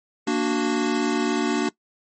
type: chord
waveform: square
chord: Bb augmented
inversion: none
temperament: equal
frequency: 233.1 / 293.7 / 370 Hz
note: Bb3 / D4 / F#4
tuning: 0 / 0 / 0 cents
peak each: -26 / -24 / -26 dBFS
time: 0.27-1.69 s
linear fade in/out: 5 ms
effects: noise-tail reverb RT60 0.1 s tail -20 dB re dry + MP3 32 kbps